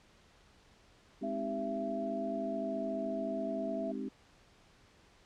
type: chord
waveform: sine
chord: Ab major seventh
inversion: none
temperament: equal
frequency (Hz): 207.7 / 261.6 / 311.1 / 392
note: Ab3 / C4 / Eb4 / G4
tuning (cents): 0 / 0 / 0 / 0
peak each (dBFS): -41 / -39 / -44 / -44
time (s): 1.21-4.09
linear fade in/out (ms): 10
type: tone with pitch glide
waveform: sine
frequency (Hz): 670 to 660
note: E5 to E5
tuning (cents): +28 to +2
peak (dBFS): -36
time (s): 1.23-3.92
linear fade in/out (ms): 10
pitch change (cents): -26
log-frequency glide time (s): 2.32-2.78
effects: pink hiss -63 dBFS RMS until 5.25 s + low-pass 6000 Hz 12 dB/octave